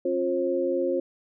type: tone cluster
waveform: sine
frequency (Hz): 269.8 / 353.5 / 535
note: C#4 / F4 / C5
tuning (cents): -47 / +21 / +38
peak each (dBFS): -31 / -26 / -26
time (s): 0.05-1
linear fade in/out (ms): 5
effects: none